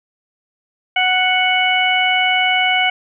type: harmonic tone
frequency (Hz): 740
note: F#5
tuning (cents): 0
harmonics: 1 / 2 / 3 / 4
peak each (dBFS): -18 / -22 / -16 / -19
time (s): 0.96-2.9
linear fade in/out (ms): 5
effects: none